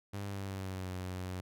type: tone with pitch glide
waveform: sawtooth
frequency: 100.3 to 91.98 Hz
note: G2 to F#2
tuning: +40 to -10 cents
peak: -34 dBFS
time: 0.13-1.41 s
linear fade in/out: 10 ms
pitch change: -150 cents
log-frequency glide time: 0.25-0.91 s
effects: none